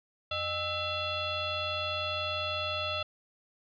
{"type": "tone with frequency modulation", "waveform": "sine", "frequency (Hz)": 2014, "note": "B6", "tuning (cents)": 33, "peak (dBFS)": -30, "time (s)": [0.31, 3.03], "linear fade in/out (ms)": 5, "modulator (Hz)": 701, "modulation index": 2.6, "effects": ["resampled to 11025 Hz"]}